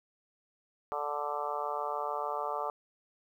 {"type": "harmonic tone", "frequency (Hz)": 146.83, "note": "D3", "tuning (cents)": 0, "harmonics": [3, 4, 5, 6, 7, 8, 9], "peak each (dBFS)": [-41, -39, -39, -38, -43, -37, -46], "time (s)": [0.92, 2.7], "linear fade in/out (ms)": 0, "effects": ["11-bit"]}